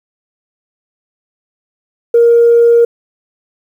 sine tone, 469.2 Hz, A#4, 11 cents sharp, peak -3 dBFS, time 2.14-2.85 s, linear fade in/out 5 ms, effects tanh soft clip ceiling 0 dBFS + 7-bit

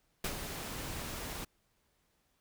pink noise with ADSR envelope, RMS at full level -34 dBFS, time 0.24-1.45 s, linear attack 5 ms, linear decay 78 ms, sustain -7 dB, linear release 11 ms, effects pink hiss -75 dBFS RMS until 2.4 s

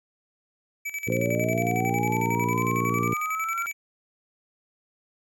square tone with tremolo, 2300 Hz, D7, 37 cents flat, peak -29 dBFS, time 0.85-3.73 s, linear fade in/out 10 ms, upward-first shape square, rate 11 Hz, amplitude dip 75%
harmonic tone, 58.27 Hz, A#1, in tune, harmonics 2 / 3 / 4 / 5 / 6 / 7 / 8, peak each -29 / -31 / -32 / -33 / -34 / -34 / -35 dBFS, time 1.07-3.14 s, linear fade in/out 5 ms
sine linear sweep, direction up, 506 to 1389 Hz, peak -27 dBFS, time 1.1-3.66 s, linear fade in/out 0 ms
effects none

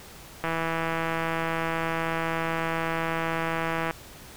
click train, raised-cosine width 0.5 ms, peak -13 dBFS, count 570, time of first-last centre 0.44-3.91 s, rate 164 Hz, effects pink hiss -46 dBFS RMS until 4.36 s

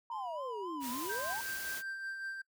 sine exponential two-way sweep, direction down then up, 959 to 235.2 to 959 Hz, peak -39 dBFS, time 0.1-1.41 s, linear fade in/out 2 ms, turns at 0.91 s
triangle tone with vibrato, 1000 Hz, B5, 21 cents sharp, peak -39 dBFS, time 0.11-1.34 s, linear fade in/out 10 ms, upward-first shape sine, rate 3.7 Hz, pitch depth 83 cents each way
white noise, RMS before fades -43 dBFS, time 0.8-1.83 s, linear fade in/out 50 ms
triangle tone with tremolo, 1572 Hz, G6, 4 cents sharp, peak -35 dBFS, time 1.09-2.42 s, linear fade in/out 10 ms, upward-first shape sine, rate 5.3 Hz, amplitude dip 40%
effects noise-tail reverb RT60 0.1 s tail -22 dB re dry

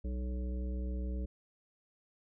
harmonic tone with a mistuned harmonic, 61.74 Hz, B1, in tune, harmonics 1 / 3 / 5 / 7 / 9, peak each -34 / -44 / -48 / -51 / -53 dBFS, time 0.04-1.26 s, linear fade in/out 10 ms, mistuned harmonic 3, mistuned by +86 cents, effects none

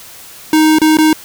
square tone with dropouts, 311.9 Hz, D#4, 4 cents sharp, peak -7 dBFS, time 0.53-1.13 s, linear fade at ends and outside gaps 2 ms, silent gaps 0.786-0.816 / 0.971-0.985 s, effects white hiss -35 dBFS RMS until 1.24 s

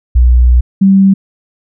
sine tone pair in turn, 61.1 / 193.98 Hz, B1 / G3, -18 / -18 cents, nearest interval octave + minor sixth, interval 2000 cents, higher second, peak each -3 dBFS, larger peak neither, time 0.15-0.61 / 0.81-1.14 s, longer first, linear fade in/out 10 ms, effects none

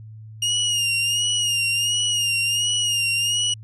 sawtooth tone with vibrato, 2845 Hz, F7, 31 cents sharp, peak -16 dBFS, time 0.42-3.54 s, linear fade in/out 5 ms, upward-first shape sine, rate 1.4 Hz, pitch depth 54 cents each way, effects added 109 Hz sine -37 dBFS peak until 3.63 s + resampled to 24000 Hz

